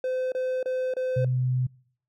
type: tone bursts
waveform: triangle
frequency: 513 Hz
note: C5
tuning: 34 cents flat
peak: -23 dBFS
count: 4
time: 0.04-1.247 s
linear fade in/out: 2 ms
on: 280 ms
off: 29 ms
type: tone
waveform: sine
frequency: 127.1 Hz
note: C3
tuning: 50 cents flat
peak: -22 dBFS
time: 1.16-1.67 s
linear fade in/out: 10 ms
effects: noise-tail reverb RT60 0.6 s tail -25 dB re dry